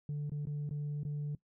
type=tone with dropouts; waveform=sine; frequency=146.83 Hz; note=D3; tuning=in tune; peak=-32 dBFS; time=0.09-1.35 s; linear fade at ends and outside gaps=2 ms; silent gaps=0.296-0.318 / 0.454-0.47 / 0.692-0.709 / 1.033-1.05 s; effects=noise-tail reverb RT60 0.1 s tail -21 dB re dry + tanh soft clip ceiling -33 dBFS